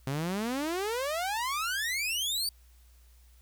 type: exponential sweep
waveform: sawtooth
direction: up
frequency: 129.9 to 4699 Hz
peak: -26 dBFS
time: 0.07-2.49 s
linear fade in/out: 2 ms
effects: added 60 Hz sine -55 dBFS peak until 3.41 s + white hiss -66 dBFS RMS until 3.41 s